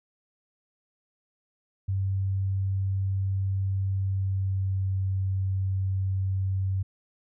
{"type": "tone with pitch glide", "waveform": "sine", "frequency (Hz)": [96.6, 95.6], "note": ["G2", "G2"], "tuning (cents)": [-25, -43], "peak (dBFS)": -24, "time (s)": [1.88, 6.83], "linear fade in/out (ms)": 10, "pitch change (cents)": -18, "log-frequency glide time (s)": [3.95, 4.91], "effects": []}